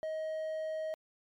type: tone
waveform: triangle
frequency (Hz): 630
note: D#5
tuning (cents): +21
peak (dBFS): -32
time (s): 0.03-0.94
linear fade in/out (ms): 0
effects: MP3 96 kbps